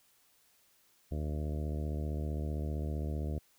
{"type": "harmonic tone", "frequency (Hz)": 75.4, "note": "D2", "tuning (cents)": 46, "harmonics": [1, 2, 3, 4, 5, 6, 7, 8, 9], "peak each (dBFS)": [-34, -40, -44, -46, -48, -50, -51, -52, -53], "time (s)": [1.11, 3.39], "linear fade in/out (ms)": 10, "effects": ["white hiss -68 dBFS RMS until 3.58 s"]}